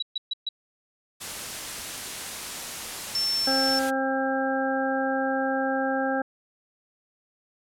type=tone bursts; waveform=sine; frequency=3900 Hz; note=B7; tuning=23 cents flat; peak=-25 dBFS; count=4; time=0-0.49 s; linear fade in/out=5 ms; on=25 ms; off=130 ms
type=noise; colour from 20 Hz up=white; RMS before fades=-34 dBFS; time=1.2-3.91 s; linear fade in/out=20 ms
type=tone; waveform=sine; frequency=5400 Hz; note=E8; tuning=41 cents sharp; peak=-23 dBFS; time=3.15-3.79 s; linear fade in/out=2 ms
type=harmonic tone; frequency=266.6 Hz; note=C4; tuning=33 cents sharp; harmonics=1 / 2 / 3 / 5 / 6; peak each=-28 / -28 / -29 / -36 / -31 dBFS; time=3.47-6.22 s; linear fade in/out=5 ms
effects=low-pass 11000 Hz 12 dB/octave